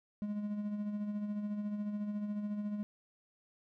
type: tone with tremolo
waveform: triangle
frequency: 207.7 Hz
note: G#3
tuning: in tune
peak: -31 dBFS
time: 0.22-2.83 s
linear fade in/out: 0 ms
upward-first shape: sine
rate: 14 Hz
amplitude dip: 45%
effects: none